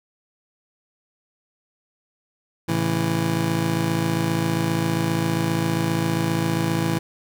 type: chord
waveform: 25% pulse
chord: A major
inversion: none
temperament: just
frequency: 110 / 137.5 / 165 Hz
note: A2 / C#3 / E3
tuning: 0 / -14 / +2 cents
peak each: -23 / -25 / -19 dBFS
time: 2.68-6.99 s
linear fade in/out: 10 ms
effects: none